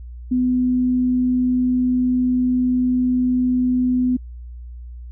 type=tone; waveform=sine; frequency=251.2 Hz; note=B3; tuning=30 cents sharp; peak=-15 dBFS; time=0.31-4.17 s; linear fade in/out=10 ms; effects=added 60 Hz sine -32 dBFS peak until 5.11 s